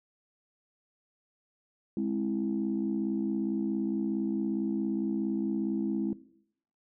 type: chord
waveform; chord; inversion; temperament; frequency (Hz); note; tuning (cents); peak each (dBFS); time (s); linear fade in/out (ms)
sine; Ab augmented; none; equal with one note detuned; 207.7 / 265 / 329.6; Ab3 / C4 / E4; 0 / +22 / 0; -30 / -33 / -32; 1.97-6.13; 2
effects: noise-tail reverb RT60 0.7 s tail -18 dB re dry + tanh soft clip ceiling -20 dBFS